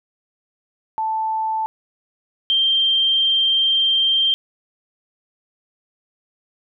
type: tone pair in turn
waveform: sine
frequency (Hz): 880 / 3161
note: A5 / G7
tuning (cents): 0 / +14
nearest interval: octave + minor seventh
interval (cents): 2214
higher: second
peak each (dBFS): -19 / -14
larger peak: second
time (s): 0.98-1.66 / 2.5-4.34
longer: second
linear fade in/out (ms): 0
effects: none